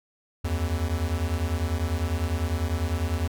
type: beating tone pair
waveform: square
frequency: 77.78 / 87.78 Hz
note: D#2 / F2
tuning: 0 / +9 cents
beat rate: 10 Hz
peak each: -28 dBFS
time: 0.44-3.28 s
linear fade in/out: 10 ms
effects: none